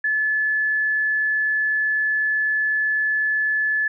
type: tone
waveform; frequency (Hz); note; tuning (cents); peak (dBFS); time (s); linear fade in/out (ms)
sine; 1726; A6; -34; -18; 0.04-3.88; 5
effects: none